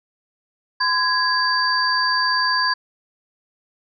sine tone cluster, 1022 / 1657 / 4658 Hz, C6 / G#6 / D8, -41 / -4 / -15 cents, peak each -21 dBFS, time 0.8-2.74 s, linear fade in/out 10 ms, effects none

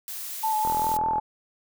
blue noise, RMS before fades -35 dBFS, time 0.08-0.97 s, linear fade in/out 0 ms
sine tone with vibrato, 870 Hz, A5, 20 cents flat, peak -22 dBFS, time 0.43-1.2 s, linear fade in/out 10 ms, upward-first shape square, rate 5 Hz, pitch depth 24 cents each way
click train, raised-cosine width 1 ms, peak -19 dBFS, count 23, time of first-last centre 0.65-1.183 s, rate 41.3 Hz
effects none

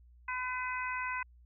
harmonic tone, 505 Hz, B4, 39 cents sharp, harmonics 2 / 3 / 4 / 5, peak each -37 / -39 / -40 / -41 dBFS, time 0.28-1.23 s, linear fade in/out 5 ms, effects added 60 Hz sine -56 dBFS peak until 1.45 s

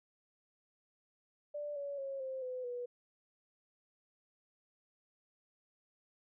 sine tone with pitch steps, 587.3 / 566 / 545.4 / 525.6 / 506.6 / 488.2 Hz, D5 / C#5 / C#5 / C5 / B4 / B4, 0 / +36 / -28 / +8 / +44 / -20 cents, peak -38 dBFS, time 1.54-2.86 s, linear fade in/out 10 ms, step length 220 ms, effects none

